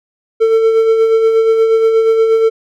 triangle tone with tremolo, 448.1 Hz, A4, 32 cents sharp, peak -4 dBFS, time 0.4-2.5 s, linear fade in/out 20 ms, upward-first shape sine, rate 8.4 Hz, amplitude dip 40%, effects none

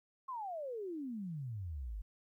sine exponential sweep, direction down, 1091 to 46.25 Hz, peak -39 dBFS, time 0.28-2.02 s, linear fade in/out 10 ms, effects 13-bit

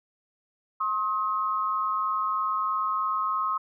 sine tone pair together, 1066.9 / 1270 Hz, C6 / D#6, +33 / +35 cents, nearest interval minor third, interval 302 cents, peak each -27 dBFS, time 0.8-3.58 s, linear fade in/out 10 ms, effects none

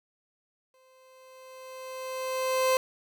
30% pulse tone with exponential growth, 519 Hz, C5, 14 cents flat, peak -18 dBFS, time 0.74-2.77 s, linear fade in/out 1 ms, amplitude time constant 440 ms, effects none

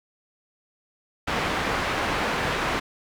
white low-pass noise, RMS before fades -26 dBFS, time 1.27-2.8 s, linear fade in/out 10 ms, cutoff 1800 Hz, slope 12 dB/octave, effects none

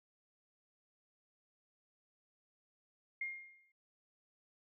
sine tone with exponential decay, 2126 Hz, C7, 27 cents sharp, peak -35 dBFS, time 3.21-3.72 s, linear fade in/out 5 ms, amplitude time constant 110 ms, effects noise-tail reverb RT60 0.2 s tail -20 dB re dry

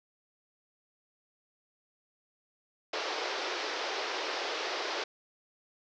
pink band-pass noise, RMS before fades -35 dBFS, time 2.93-5.04 s, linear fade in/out 5 ms, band 350 to 5600 Hz, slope 48 dB/octave, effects none

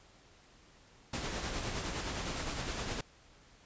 pink noise with tremolo, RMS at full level -36 dBFS, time 1.13-3.01 s, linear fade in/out 5 ms, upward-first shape sine, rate 9.7 Hz, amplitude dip 35%, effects pink hiss -61 dBFS RMS until 3.65 s + resampled to 16000 Hz

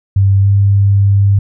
sine tone with pitch glide, 98 to 99.66 Hz, G2 to G2, 0 to +29 cents, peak -6 dBFS, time 0.16-1.39 s, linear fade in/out 5 ms, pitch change +29 cents, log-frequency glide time 0.41-0.47 s, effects none

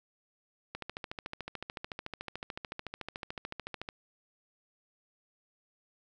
click train, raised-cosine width 0.3 ms, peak -22 dBFS, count 44, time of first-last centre 0.75-3.889 s, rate 13.7 Hz, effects none

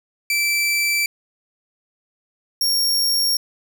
sawtooth tone pair in turn, 2330 / 5542 Hz, D7 / F8, -14 / -14 cents, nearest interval octave + minor third, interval 1500 cents, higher second, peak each -14 dBFS, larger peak neither, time 0.3-1.06 / 2.61-3.37 s, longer neither, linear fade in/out 2 ms, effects none

